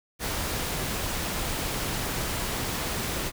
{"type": "noise", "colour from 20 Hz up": "pink", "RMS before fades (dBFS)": -30, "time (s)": [0.19, 3.32], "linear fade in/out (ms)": 50, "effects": []}